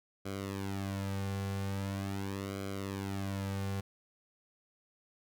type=tone with flanger; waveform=sawtooth; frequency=98 Hz; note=G2; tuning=in tune; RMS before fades=-37 dBFS; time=0.25-3.81 s; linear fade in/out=10 ms; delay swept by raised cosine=1.1 to 3.2 ms; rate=0.42 Hz; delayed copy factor=-0.85; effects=none